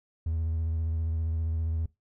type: tone with vibrato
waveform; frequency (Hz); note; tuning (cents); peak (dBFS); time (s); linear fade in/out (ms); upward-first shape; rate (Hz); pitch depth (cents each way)
triangle; 81; E2; -30; -24; 0.26-1.86; 5; square; 15; 25
effects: noise-tail reverb RT60 0.2 s tail -22 dB re dry + tanh soft clip ceiling -20 dBFS